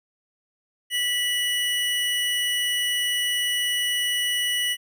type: tone pair together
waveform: square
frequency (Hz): 1960 / 2937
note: B6 / F#7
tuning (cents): -14 / -13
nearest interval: perfect fifth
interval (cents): 701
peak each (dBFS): -28 / -24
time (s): 0.9-4.77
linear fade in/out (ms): 50
effects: none